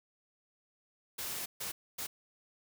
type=noise bursts at uneven times; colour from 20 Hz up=white; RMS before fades=-39 dBFS; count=3; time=1.18-1.46 / 1.6-1.72 / 1.98-2.07 s; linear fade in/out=10 ms; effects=none